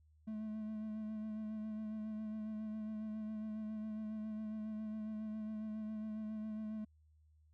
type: tone with vibrato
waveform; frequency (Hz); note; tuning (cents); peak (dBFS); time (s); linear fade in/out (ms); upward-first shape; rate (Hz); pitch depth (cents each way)
triangle; 216.1; A3; -31; -38; 0.27-6.85; 10; sine; 7.3; 22
effects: added 77 Hz sine -65 dBFS peak until 7.53 s